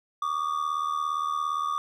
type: ring-modulated tone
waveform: triangle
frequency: 1174.7 Hz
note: D6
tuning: in tune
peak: -21 dBFS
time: 0.22-1.78 s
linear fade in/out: 0 ms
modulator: 38.7 Hz
effects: none